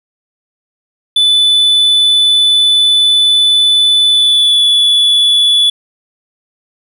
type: tone with pitch glide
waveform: triangle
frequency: 3492 to 3434 Hz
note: A7 to A7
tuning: -14 to -43 cents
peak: -5 dBFS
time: 1.16-5.7 s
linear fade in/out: 5 ms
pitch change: -29 cents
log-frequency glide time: 4.08-4.64 s
effects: none